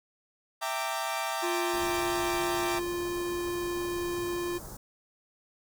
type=chord; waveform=sawtooth; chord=E half-diminished seventh; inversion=none; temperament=equal with one note detuned; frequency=659.3 / 784 / 915.8 / 1174.7 Hz; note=E5 / G5 / Bb5 / D6; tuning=0 / 0 / -31 / 0 cents; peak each=-32 dBFS; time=0.61-2.8 s; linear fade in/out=20 ms
type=tone; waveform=square; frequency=349.2 Hz; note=F4; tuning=in tune; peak=-31 dBFS; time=1.42-4.59 s; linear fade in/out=20 ms
type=band-stop noise; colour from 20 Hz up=pink; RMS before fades=-43 dBFS; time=1.73-4.77 s; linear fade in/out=5 ms; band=1300 to 5600 Hz; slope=24 dB/octave
effects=none